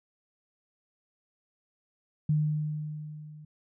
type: tone with level ramp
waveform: sine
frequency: 151.9 Hz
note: D#3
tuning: 41 cents flat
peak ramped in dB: -21 to -45 dBFS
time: 2.29-3.45 s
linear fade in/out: 5 ms
effects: none